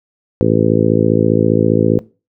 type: harmonic tone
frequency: 55 Hz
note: A1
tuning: in tune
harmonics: 2 / 3 / 4 / 5 / 6 / 7 / 8 / 9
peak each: -18 / -18 / -18 / -18 / -18 / -18 / -18 / -18 dBFS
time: 0.41-1.99 s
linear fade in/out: 0 ms
effects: noise-tail reverb RT60 0.3 s tail -20 dB re dry